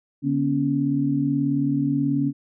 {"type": "tone cluster", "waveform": "sine", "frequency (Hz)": [143.3, 241.5, 280], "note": ["D3", "B3", "C#4"], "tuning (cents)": [-42, -39, 18], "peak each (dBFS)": [-25, -27, -21], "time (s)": [0.22, 2.33], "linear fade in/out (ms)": 50, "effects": []}